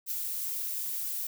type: noise with ADSR envelope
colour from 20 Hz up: violet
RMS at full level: -31 dBFS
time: 0.06-1.27 s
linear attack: 54 ms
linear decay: 9 ms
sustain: -3 dB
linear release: 4 ms
effects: none